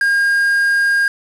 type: tone with quantisation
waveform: triangle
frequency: 1617 Hz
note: G#6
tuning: 47 cents flat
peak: -10 dBFS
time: 0.01-1.08 s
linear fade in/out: 2 ms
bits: 5
effects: low-pass 10000 Hz 12 dB/octave